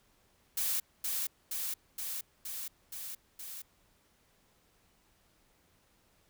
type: noise with echo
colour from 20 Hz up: blue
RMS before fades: -32 dBFS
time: 0.57-0.8 s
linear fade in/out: 5 ms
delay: 470 ms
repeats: 6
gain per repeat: -2 dB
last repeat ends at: 3.62 s
effects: pink hiss -69 dBFS RMS until 6.29 s